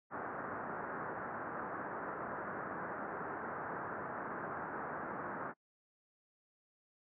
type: low-pass noise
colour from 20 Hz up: white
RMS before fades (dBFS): -42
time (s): 0.1-5.54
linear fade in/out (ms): 50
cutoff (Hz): 1600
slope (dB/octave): 48
effects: noise-tail reverb RT60 0.1 s tail -25 dB re dry + high-pass 150 Hz 12 dB/octave